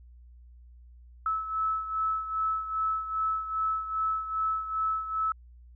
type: beating tone pair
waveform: sine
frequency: 1302 / 1304.5 Hz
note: E6 / E6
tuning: -22 / -18 cents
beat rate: 2.5 Hz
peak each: -28 / -34 dBFS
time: 1.26-5.32 s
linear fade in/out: 2 ms
effects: added 60 Hz sine -49 dBFS peak until 5.75 s

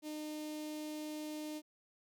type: tone with notch filter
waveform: sawtooth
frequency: 304.7 Hz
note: D#4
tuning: 36 cents flat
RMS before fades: -43 dBFS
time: 0.02-1.62 s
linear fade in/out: 50 ms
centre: 1400 Hz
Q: 0.7
effects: none

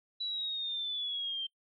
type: linear sweep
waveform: sine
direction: down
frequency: 3951 to 3136 Hz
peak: -33 dBFS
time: 0.2-1.47 s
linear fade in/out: 10 ms
effects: noise-tail reverb RT60 0.1 s tail -25 dB re dry

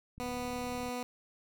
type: click train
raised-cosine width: 5 ms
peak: -37 dBFS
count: 27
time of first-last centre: 0.18-0.887 s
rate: 36.8 Hz
type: tone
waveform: 15% pulse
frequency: 246.9 Hz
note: B3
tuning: in tune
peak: -29 dBFS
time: 0.2-1.03 s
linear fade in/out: 0 ms
effects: none

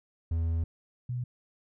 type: tone pair in turn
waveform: triangle / sine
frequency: 82.41 / 123.48 Hz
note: E2 / B2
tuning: 0 / 0 cents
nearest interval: perfect fifth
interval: 700 cents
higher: second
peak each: -24 / -30 dBFS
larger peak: first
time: 0.31-0.64 / 1.09-1.24 s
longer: first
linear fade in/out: 5 ms
effects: none

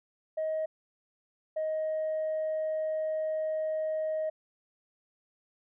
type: tone pair in turn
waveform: sine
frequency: 630 / 626.9 Hz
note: D#5 / D#5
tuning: +21 / +13 cents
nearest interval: unison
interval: 8 cents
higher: first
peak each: -27 dBFS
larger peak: neither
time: 0.37-0.66 / 1.56-4.3 s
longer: second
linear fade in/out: 10 ms
effects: tanh soft clip ceiling -26 dBFS

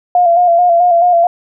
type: tone with vibrato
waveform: sine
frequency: 697 Hz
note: F5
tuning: 4 cents flat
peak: -6 dBFS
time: 0.15-1.27 s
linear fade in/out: 2 ms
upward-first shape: square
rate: 4.6 Hz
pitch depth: 40 cents each way
effects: none

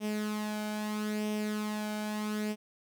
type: tone with flanger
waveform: sawtooth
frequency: 212 Hz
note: G#3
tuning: 36 cents sharp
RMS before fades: -34 dBFS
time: 0-2.56 s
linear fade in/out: 50 ms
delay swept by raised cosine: 0.34 to 1.33 ms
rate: 0.77 Hz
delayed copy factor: +0.55
effects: none

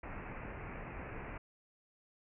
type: low-pass noise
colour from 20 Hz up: pink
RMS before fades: -45 dBFS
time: 0.03-1.38 s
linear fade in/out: 5 ms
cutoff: 2600 Hz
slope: 96 dB/octave
effects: none

